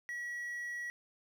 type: tone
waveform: triangle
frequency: 1926 Hz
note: B6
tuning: 44 cents flat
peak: -36 dBFS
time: 0.09-0.9 s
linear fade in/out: 0 ms
effects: 11-bit